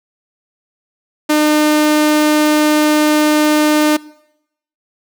sawtooth tone, 302.7 Hz, D#4, 48 cents flat, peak -6 dBFS, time 1.29-3.97 s, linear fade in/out 10 ms, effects noise-tail reverb RT60 0.8 s tail -21 dB re dry

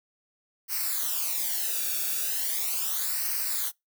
blue noise with flanger, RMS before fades -29 dBFS, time 0.68-3.72 s, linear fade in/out 50 ms, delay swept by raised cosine 0.28 to 0.99 ms, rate 0.38 Hz, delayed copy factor -0.8, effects noise-tail reverb RT60 0.2 s tail -26 dB re dry

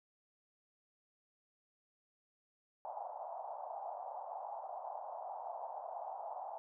white band-pass noise, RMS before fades -45 dBFS, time 2.85-6.58 s, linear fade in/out 0 ms, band 660 to 860 Hz, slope 48 dB/octave, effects none

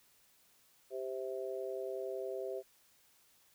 harmonic tone, 130.81 Hz, C3, in tune, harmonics 3 / 4 / 5, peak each -40 / -42 / -44 dBFS, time 0.9-2.63 s, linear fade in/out 50 ms, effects white hiss -68 dBFS RMS until 3.54 s

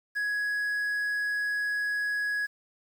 triangle tone with quantisation, 1671 Hz, G#6, 10 cents sharp, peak -25 dBFS, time 0.15-2.47 s, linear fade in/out 20 ms, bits 9, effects none

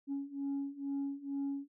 sine beating tone pair, 277.2 / 279.4 Hz, C#4 / C#4, 0 / +14 cents, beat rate 2.2 Hz, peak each -38 / -36 dBFS, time 0.07-1.68 s, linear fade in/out 50 ms, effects tanh soft clip ceiling -31 dBFS

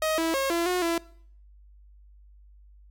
sawtooth tone with pitch steps, 629 / 327 / 542 / 339.3 / 361.6 / 336 Hz, D#5 / E4 / C#5 / F4 / F#4 / E4, +19 / -14 / -39 / -50 / -40 / +33 cents, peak -20 dBFS, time 0.02-0.98 s, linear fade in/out 2 ms, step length 160 ms, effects noise-tail reverb RT60 0.6 s tail -22 dB re dry + added 50 Hz sine -50 dBFS peak until 2.9 s

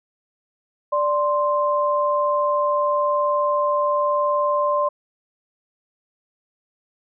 sine tone pair together, 587.3 / 1046.5 Hz, D5 / C6, 0 / 0 cents, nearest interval minor seventh, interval 1000 cents, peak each -20 / -20 dBFS, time 0.92-4.89 s, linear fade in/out 10 ms, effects none

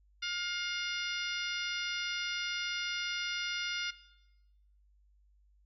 harmonic tone, 709 Hz, F5, 26 cents sharp, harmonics 2 / 3 / 4 / 5 / 6 / 7 / 8, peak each -40 / -40 / -40 / -41 / -47 / -43 / -48 dBFS, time 0.22-3.91 s, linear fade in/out 10 ms, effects noise-tail reverb RT60 1.0 s tail -19 dB re dry + added 50 Hz sine -63 dBFS peak until 5.65 s

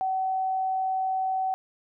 sine tone, 758 Hz, F#5, 42 cents sharp, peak -24 dBFS, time 0.01-1.54 s, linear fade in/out 0 ms, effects none

